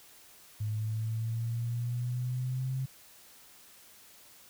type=exponential sweep; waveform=sine; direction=up; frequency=106.2 to 132.8 Hz; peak=-30 dBFS; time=0.6-2.86 s; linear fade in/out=10 ms; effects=white hiss -56 dBFS RMS until 4.49 s